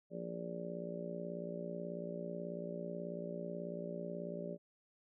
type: harmonic tone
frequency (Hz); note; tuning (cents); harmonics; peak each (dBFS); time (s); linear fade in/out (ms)
58.27; A#1; 0; 3 / 4 / 5 / 6 / 7 / 8 / 9 / 10; -45 / -50 / -54 / -53 / -47 / -56 / -55 / -45; 0.1-4.58; 50
effects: none